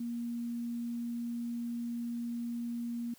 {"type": "tone", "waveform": "sine", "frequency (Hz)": 236.2, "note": "A#3", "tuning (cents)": 23, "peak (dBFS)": -34, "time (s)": [0, 3.14], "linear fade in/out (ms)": 5, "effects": ["white hiss -61 dBFS RMS until 3.18 s"]}